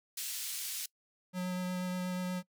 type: band-pass noise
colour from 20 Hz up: white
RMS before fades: -39 dBFS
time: 0.17-0.86 s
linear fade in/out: 5 ms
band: 2800 to 14000 Hz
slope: 12 dB/octave
type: tone with vibrato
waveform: square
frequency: 182 Hz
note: F#3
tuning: 28 cents flat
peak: -34 dBFS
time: 1.33-2.43 s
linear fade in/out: 50 ms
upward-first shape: sine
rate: 8.3 Hz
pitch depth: 10 cents each way
effects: noise-tail reverb RT60 0.1 s tail -23 dB re dry